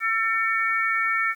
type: harmonic tone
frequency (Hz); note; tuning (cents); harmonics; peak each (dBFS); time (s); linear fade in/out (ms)
448.6; A4; +34; 3 / 4 / 5; -25 / -25 / -25; 0-1.35; 50
effects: 9-bit